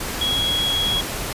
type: tone in noise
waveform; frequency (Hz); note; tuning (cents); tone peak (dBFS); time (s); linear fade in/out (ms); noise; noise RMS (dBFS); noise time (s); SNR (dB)
sine; 3322; G#7; 0; -19; 0.21-1.01; 5; pink; -27; 0-1.33; +5
effects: resampled to 32000 Hz